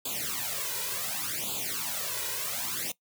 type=noise with flanger; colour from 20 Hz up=white; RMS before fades=-33 dBFS; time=0.05-2.92 s; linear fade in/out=5 ms; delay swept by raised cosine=0.26 to 2.06 ms; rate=0.68 Hz; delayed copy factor=+1; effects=noise-tail reverb RT60 0.1 s tail -20 dB re dry + high-pass 100 Hz 12 dB/octave